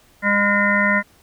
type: harmonic tone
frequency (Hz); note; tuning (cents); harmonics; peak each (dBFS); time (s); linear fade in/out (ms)
203.6; G#3; -34; 1 / 3 / 5 / 7 / 9 / 10; -21 / -24 / -24 / -22 / -19 / -22; 0.22-1.03; 50
effects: pink hiss -54 dBFS RMS until 1.22 s